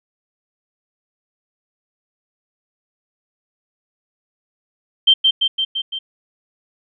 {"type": "tone with echo", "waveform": "sine", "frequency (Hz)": 3136, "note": "G7", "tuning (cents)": 0, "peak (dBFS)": -7, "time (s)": [5.07, 5.14], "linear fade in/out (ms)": 10, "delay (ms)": 170, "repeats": 5, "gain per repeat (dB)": -3, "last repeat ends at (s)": 5.99, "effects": []}